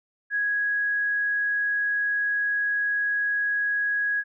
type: tone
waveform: sine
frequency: 1661.2 Hz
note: G#6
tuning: in tune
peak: -22 dBFS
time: 0.3-4.24 s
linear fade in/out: 50 ms
effects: none